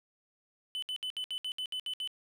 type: tone bursts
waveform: triangle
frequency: 3015 Hz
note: F#7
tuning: 32 cents sharp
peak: -32 dBFS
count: 10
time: 0.75-2.075 s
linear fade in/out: 0 ms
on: 74 ms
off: 65 ms
effects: none